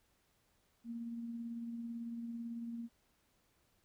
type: tone with tremolo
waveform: sine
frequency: 233.1 Hz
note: A#3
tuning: in tune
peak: -39 dBFS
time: 0.84-2.89 s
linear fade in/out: 50 ms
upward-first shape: sine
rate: 18 Hz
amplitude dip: 30%
effects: pink hiss -75 dBFS RMS until 3.84 s